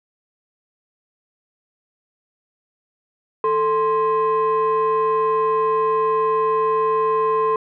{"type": "tone pair together", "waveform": "sine", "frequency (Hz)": [440, 1046.5], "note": ["A4", "C6"], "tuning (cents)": [0, 0], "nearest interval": "octave + minor third", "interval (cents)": 1500, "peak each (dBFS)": -17, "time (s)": [3.44, 7.56], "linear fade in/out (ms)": 2, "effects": ["tanh soft clip ceiling -12 dBFS"]}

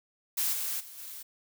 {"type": "noise with level steps", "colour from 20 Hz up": "blue", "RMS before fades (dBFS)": [-29, -33, -47, -43], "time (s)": [0.37, 1.23], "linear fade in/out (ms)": 10, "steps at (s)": [0.52, 0.79, 0.97], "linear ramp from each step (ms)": 20, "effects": []}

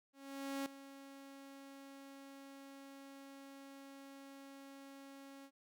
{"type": "tone with ADSR envelope", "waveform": "sawtooth", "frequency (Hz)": 274.7, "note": "C#4", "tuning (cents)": -16, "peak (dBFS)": -34, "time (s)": [0.13, 5.51], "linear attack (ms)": 530, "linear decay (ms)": 3, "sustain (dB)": -15, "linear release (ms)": 65, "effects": []}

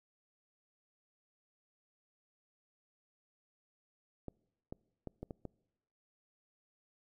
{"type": "clicks", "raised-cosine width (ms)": 2, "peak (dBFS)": -29, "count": 6, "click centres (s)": [4.283, 4.725, 5.073, 5.23, 5.308, 5.453], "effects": ["noise-tail reverb RT60 0.9 s tail -25 dB re dry"]}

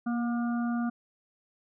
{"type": "harmonic tone with a mistuned harmonic", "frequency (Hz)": 238.6, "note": "A#3", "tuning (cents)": 41, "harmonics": [1, 3, 5, 6], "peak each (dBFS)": [-27, -39, -42, -42], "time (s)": [0.06, 0.9], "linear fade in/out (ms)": 10, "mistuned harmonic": 1, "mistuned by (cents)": -16, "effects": []}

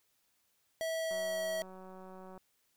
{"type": "tone with pitch glide", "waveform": "square", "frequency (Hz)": [650, 644], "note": ["E5", "E5"], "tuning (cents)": [-24, -41], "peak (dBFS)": -34, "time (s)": [0.81, 1.62], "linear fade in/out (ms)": 0, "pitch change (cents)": -17, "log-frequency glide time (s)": [0.98, 1.41]}
{"type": "click train", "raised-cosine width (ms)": 1, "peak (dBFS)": -38, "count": 238, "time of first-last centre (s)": [1.11, 2.377], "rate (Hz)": 187}
{"effects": ["white hiss -75 dBFS RMS until 2.76 s"]}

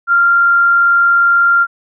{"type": "tone with frequency modulation", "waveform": "sine", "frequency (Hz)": 1389, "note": "F6", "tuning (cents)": -10, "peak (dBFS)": -7, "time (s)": [0.07, 1.67], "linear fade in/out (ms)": 50, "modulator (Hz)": 37.4, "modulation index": 0.24, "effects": []}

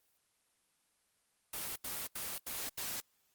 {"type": "noise bursts", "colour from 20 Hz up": "white", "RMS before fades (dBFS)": -40, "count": 5, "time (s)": [1.53, 3.004], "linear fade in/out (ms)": 5, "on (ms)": 230, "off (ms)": 81, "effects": ["white hiss -75 dBFS RMS until 3.34 s", "Opus 24 kbps"]}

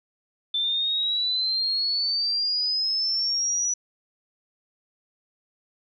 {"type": "exponential sweep", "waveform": "sine", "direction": "up", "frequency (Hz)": [3529, 5920], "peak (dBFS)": -22, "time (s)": [0.54, 3.74], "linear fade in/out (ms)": 5, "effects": []}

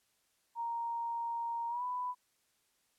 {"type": "tone with pitch glide", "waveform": "sine", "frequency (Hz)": [932.3, 993.5], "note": ["A#5", "B5"], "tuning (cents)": [0, 10], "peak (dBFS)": -34, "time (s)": [0.55, 2.15], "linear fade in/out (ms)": 50, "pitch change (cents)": 110, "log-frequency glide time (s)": [1.69, 1.83], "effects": ["white hiss -75 dBFS RMS until 2.98 s", "low-pass 12000 Hz 12 dB/octave"]}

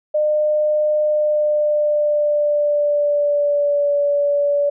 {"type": "tone with pitch glide", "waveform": "sine", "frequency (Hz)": [605, 575.3], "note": ["D#5", "D5"], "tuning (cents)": [-49, -36], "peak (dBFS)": -14, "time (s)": [0.14, 4.7], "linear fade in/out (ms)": 10, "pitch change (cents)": -87, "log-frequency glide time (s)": [1.03, 3.95], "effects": []}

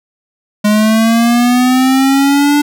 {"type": "linear sweep", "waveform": "square", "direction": "up", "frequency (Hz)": [207.7, 293.7], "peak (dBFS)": -8, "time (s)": [0.64, 2.62], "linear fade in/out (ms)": 10, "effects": []}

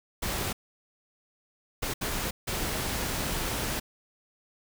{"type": "noise bursts at uneven times", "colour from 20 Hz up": "pink", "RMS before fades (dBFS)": -31, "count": 4, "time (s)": [[0.22, 0.53], [1.82, 1.94], [2.01, 2.31], [2.47, 3.8]], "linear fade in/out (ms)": 10, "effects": []}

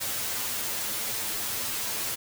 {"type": "noise with comb filter", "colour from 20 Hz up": "white", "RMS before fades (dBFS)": -31, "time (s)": [0, 2.16], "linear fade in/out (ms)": 20, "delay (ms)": 9, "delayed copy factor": 0.95, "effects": []}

